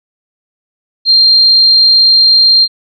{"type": "tone", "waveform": "sine", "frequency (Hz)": 4186, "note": "C8", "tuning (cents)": 0, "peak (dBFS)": -3, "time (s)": [1.05, 2.68], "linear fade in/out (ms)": 50, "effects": ["MP3 64 kbps"]}